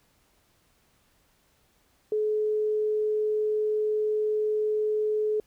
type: tone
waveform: sine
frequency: 427.2 Hz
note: G#4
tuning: 49 cents sharp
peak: -23 dBFS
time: 2.12-5.4 s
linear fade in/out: 2 ms
effects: pink hiss -66 dBFS RMS until 5.46 s